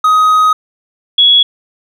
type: tone pair in turn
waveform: triangle / sine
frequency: 1257 / 3358 Hz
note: D#6 / G#7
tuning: +17 / +18 cents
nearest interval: octave + perfect fourth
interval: 1701 cents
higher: second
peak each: -4 dBFS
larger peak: neither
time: 0.04-0.53 / 1.18-1.43 s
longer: first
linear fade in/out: 5 ms
effects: none

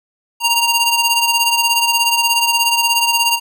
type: ring-modulated tone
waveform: sawtooth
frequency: 1864.7 Hz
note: A#6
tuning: in tune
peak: -6 dBFS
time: 0.4-3.4 s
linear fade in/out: 50 ms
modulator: 924 Hz
effects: none

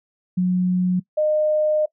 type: tone pair in turn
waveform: sine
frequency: 181.8 / 611.5 Hz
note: F#3 / D#5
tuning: -30 / -30 cents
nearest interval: octave + major sixth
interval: 2100 cents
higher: second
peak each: -16 / -16 dBFS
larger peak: neither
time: 0.37-1 / 1.17-1.86 s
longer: second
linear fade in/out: 10 ms
effects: noise-tail reverb RT60 0.1 s tail -21 dB re dry

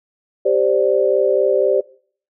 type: chord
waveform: sine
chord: G suspended fourth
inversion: none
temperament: equal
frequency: 392 / 523.3 / 587.3 Hz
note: G4 / C5 / D5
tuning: 0 / 0 / 0 cents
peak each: -17 dBFS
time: 0.45-1.81 s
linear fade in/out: 10 ms
effects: noise-tail reverb RT60 0.5 s tail -21 dB re dry

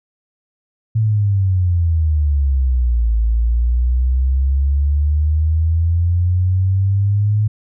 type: exponential two-way sweep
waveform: sine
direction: down then up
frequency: 112.3 to 55 to 107.2 Hz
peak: -12 dBFS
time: 0.95-7.48 s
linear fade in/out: 10 ms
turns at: 3.16 s
effects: none

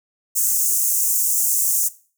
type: high-pass noise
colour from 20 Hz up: pink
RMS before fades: -19 dBFS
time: 0.35-1.89 s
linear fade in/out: 20 ms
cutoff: 6500 Hz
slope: 48 dB/octave
effects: noise-tail reverb RT60 0.4 s tail -18 dB re dry

